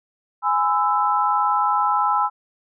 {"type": "chord", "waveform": "sine", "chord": "E major", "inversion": "first", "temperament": "equal with one note detuned", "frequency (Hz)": [830.6, 1012, 1318.5], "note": ["G#5", "B5", "E6"], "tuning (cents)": [0, 42, 0], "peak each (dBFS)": -21, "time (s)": [0.42, 2.3], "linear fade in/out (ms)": 50, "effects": []}